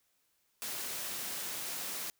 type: high-pass noise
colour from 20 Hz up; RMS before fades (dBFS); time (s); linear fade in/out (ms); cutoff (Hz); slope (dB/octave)
white; -39; 0.62-2.1; 0; 130; 12
effects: white hiss -75 dBFS RMS until 2.19 s